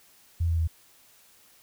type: tone with pitch steps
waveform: sine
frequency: 84.2 / 82.75 / 81.33 Hz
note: E2 / E2 / E2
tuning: +37 / +7 / -23 cents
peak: -22 dBFS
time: 0.4-0.676 s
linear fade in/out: 10 ms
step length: 92 ms
effects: white hiss -58 dBFS RMS until 1.62 s